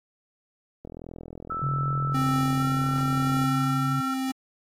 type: click train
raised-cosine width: 2 ms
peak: -26 dBFS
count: 109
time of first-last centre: 0.85-3.44 s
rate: 41.7 Hz
type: tone with pitch glide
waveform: sine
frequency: 1318.5 to 1349.3 Hz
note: E6 to E6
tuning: 0 to +40 cents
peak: -28 dBFS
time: 1.5-4.14 s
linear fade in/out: 5 ms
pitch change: +40 cents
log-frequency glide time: 2.57-2.64 s
type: tone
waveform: sine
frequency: 138.3 Hz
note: C#3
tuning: 4 cents flat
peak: -25 dBFS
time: 1.62-4.01 s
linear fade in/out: 10 ms
type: tone with tremolo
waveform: square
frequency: 263.4 Hz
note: C4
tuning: 12 cents sharp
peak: -25 dBFS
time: 2.14-4.32 s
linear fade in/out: 10 ms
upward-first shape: triangle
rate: 0.97 Hz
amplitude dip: 40%
effects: AAC 48 kbps